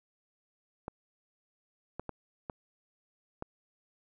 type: clicks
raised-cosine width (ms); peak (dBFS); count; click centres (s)
1; -23; 5; 0.881 / 1.996 / 2.093 / 2.498 / 3.424
effects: none